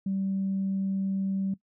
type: tone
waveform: sine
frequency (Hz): 193.5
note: G3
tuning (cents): -22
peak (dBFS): -25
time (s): 0.06-1.54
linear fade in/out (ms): 5
effects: noise-tail reverb RT60 0.1 s tail -18 dB re dry + tanh soft clip ceiling -21 dBFS